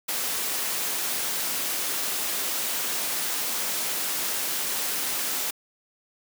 white noise, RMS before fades -28 dBFS, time 0.08-5.51 s, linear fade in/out 10 ms, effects high-pass 200 Hz 12 dB/octave

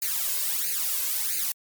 blue noise with flanger, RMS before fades -27 dBFS, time 0.02-1.52 s, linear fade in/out 2 ms, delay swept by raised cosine 0.44 to 1.94 ms, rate 1.5 Hz, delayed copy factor +0.95, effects MP3 96 kbps

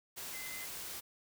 sine tone in noise, 2052 Hz, C7, 34 cents flat, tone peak -46 dBFS, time 0.33-0.66 s, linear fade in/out 20 ms, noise white, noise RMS -44 dBFS, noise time 0.16-1.01 s, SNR -5 dB, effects none

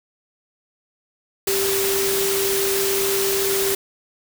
sine tone in noise, 392 Hz, G4, in tune, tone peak -21 dBFS, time 1.47-3.75 s, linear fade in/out 5 ms, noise white, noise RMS -23 dBFS, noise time 1.47-3.75 s, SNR -1 dB, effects none

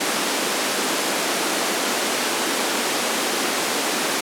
pink high-pass noise, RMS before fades -22 dBFS, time 0-4.21 s, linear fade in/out 10 ms, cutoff 250 Hz, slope 24 dB/octave, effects low-pass 11000 Hz 12 dB/octave

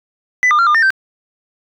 sine tone with pitch steps, 1996 / 1206 / 1377 / 1206 / 1813 / 1557 Hz, B6 / D6 / F6 / D6 / A#6 / G6, +18 / +46 / -25 / +46 / -49 / -12 cents, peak -6 dBFS, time 0.43-0.904 s, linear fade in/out 0 ms, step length 79 ms, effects tanh soft clip ceiling -8 dBFS

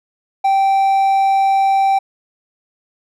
triangle tone, 780 Hz, G5, 9 cents flat, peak -9 dBFS, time 0.44-1.99 s, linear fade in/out 10 ms, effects none

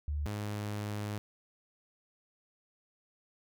sine / sawtooth tone pair in turn, 73.7 / 104.23 Hz, D2 / G#2, +7 / +7 cents, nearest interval tritone, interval 600 cents, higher second, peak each -31 / -31 dBFS, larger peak neither, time 0.08-0.26 / 0.26-1.18 s, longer second, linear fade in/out 0 ms, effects none

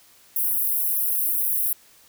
pink high-pass noise, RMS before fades -23 dBFS, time 0.36-1.73 s, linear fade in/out 2 ms, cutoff 11000 Hz, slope 48 dB/octave, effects white hiss -54 dBFS RMS until 2.08 s

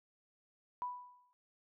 sine tone with exponential decay, 987.8 Hz, B5, in tune, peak -34 dBFS, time 0.82-1.33 s, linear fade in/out 0 ms, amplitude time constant 110 ms, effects none

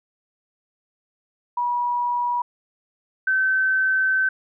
sine tone pair in turn, 968 / 1536.6 Hz, B5 / G6, -35 / -35 cents, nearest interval minor sixth, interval 800 cents, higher second, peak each -20 / -17 dBFS, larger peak second, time 1.57-2.42 / 3.27-4.29 s, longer second, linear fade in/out 5 ms, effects none

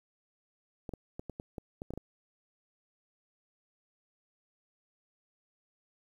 clicks, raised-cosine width 2 ms, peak -26 dBFS, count 10, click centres 0.892 / 0.937 / 1.195 / 1.297 / 1.399 / 1.582 / 1.819 / 1.906 / 1.937 / 1.976 s, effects 10-bit

